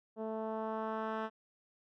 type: tone with low-pass filter sweep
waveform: 10% pulse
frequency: 220 Hz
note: A3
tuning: in tune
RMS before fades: -38 dBFS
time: 0.16-1.3 s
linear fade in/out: 50 ms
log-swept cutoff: 560 to 1900 Hz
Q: 1.2
effects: none